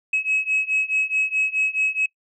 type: beating tone pair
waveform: sine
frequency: 2561 / 2565.7 Hz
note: D#7 / E7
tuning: +49 / -47 cents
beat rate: 4.7 Hz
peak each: -22 / -21 dBFS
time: 0.13-2.06 s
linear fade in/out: 5 ms
effects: noise-tail reverb RT60 0.1 s tail -26 dB re dry + tanh soft clip ceiling -14 dBFS